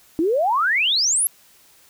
sine exponential sweep, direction up, 303.8 to 11610 Hz, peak -16 dBFS, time 0.19-1.27 s, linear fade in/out 0 ms, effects white hiss -53 dBFS RMS until 1.89 s

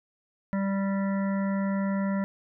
harmonic tone, 196 Hz, G3, in tune, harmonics 1 / 3 / 5 / 7 / 9 / 10, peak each -25 / -35 / -39 / -42 / -44 / -45 dBFS, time 0.53-2.24 s, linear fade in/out 0 ms, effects none

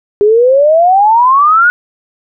sine exponential sweep, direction up, 403.1 to 1480 Hz, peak -4 dBFS, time 0.21-1.7 s, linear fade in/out 0 ms, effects none

